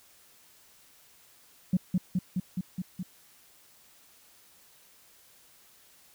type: tone with echo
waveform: sine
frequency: 182.9 Hz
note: F#3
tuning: 20 cents flat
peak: -19 dBFS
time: 1.73-1.77 s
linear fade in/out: 5 ms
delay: 210 ms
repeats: 6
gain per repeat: -2 dB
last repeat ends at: 3.03 s
effects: tanh soft clip ceiling -17 dBFS + white hiss -59 dBFS RMS until 6.14 s